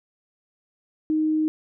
sine tone, 311.1 Hz, D#4, in tune, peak -19 dBFS, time 1.1-1.48 s, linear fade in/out 0 ms, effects none

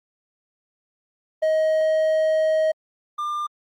triangle tone pair in turn, 630 / 1197.2 Hz, D#5 / D6, +21 / +33 cents, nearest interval major seventh, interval 1112 cents, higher second, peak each -15 / -22 dBFS, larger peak first, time 1.42-2.72 / 3.18-3.47 s, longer first, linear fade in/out 10 ms, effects Opus 32 kbps

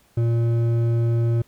triangle tone with hard clipping, 116.54 Hz, A#2, in tune, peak -19 dBFS, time 0.17-1.42 s, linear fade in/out 5 ms, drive 12 dB, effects pink hiss -59 dBFS RMS until 1.47 s

